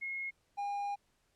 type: tone pair in turn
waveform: sine / triangle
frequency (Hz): 2161 / 809.5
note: C#7 / G#5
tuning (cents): -45 / -45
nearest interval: octave + perfect fourth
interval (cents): 1700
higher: first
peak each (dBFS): -36 / -32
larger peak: second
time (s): 0.01-0.31 / 0.57-0.96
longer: second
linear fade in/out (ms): 20
effects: pink hiss -75 dBFS RMS until 1.35 s + low-pass 11000 Hz 12 dB/octave